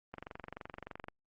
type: click train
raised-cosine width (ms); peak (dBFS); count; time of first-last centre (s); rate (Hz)
0.5; -28; 23; 0.14-1.084; 23.3
effects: Opus 24 kbps